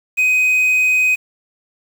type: tone with quantisation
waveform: triangle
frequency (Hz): 2509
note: D#7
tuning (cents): +14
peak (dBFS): -10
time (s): 0.17-1.16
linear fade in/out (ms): 20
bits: 6
effects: none